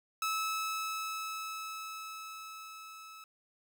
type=tone with level ramp; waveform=sawtooth; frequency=1300 Hz; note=E6; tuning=24 cents flat; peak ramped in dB=-27 to -45 dBFS; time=0.22-3.24 s; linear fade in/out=2 ms; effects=11-bit